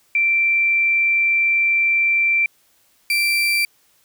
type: tone pair in turn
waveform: sine / 35% pulse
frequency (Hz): 2349 / 2349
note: D7 / D7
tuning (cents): 0 / 0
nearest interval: unison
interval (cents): 0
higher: neither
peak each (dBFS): -14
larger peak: neither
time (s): 0.15-2.46 / 3.1-3.65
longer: first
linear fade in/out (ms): 2
effects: white hiss -59 dBFS RMS until 4.04 s